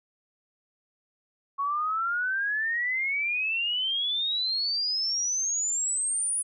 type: exponential sweep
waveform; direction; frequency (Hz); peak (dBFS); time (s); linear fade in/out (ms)
sine; up; 1101 to 9956; -25; 1.58-6.43; 20
effects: none

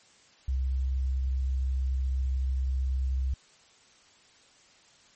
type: tone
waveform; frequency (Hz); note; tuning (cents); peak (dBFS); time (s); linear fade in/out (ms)
sine; 65.41; C2; 0; -25; 0.48-3.34; 5
effects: white hiss -59 dBFS RMS until 5.15 s + MP3 32 kbps

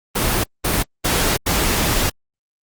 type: noise bursts at uneven times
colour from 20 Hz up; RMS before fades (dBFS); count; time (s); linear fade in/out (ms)
pink; -18; 4; 0.15-0.44 / 0.64-0.83 / 1.04-1.37 / 1.46-2.1; 10
effects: Opus 24 kbps

